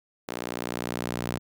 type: tone with high-pass filter sweep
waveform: sawtooth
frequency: 59.9 Hz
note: A#1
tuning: 48 cents sharp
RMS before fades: -33 dBFS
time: 0.28-1.39 s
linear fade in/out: 5 ms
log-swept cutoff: 340 to 140 Hz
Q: 0.86
effects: none